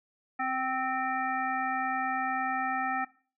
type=harmonic tone with a mistuned harmonic; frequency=261.6 Hz; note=C4; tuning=in tune; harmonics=1 / 3 / 5 / 7 / 9; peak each=-38 / -31 / -33 / -35 / -42 dBFS; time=0.39-3.05 s; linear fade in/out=10 ms; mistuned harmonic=3; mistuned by=-20 cents; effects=noise-tail reverb RT60 0.4 s tail -18 dB re dry